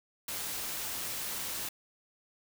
white noise, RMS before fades -37 dBFS, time 0.28-1.69 s, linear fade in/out 5 ms, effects none

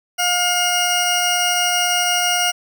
20% pulse tone pair together, 711 / 2850 Hz, F5 / F7, +31 / +34 cents, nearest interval 2 octaves, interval 2403 cents, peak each -14 dBFS, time 0.18-2.52 s, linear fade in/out 20 ms, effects none

